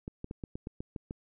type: clicks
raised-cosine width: 3 ms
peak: -25 dBFS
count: 9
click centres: 0.079 / 0.244 / 0.311 / 0.438 / 0.555 / 0.671 / 0.805 / 0.962 / 1.109 s
effects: none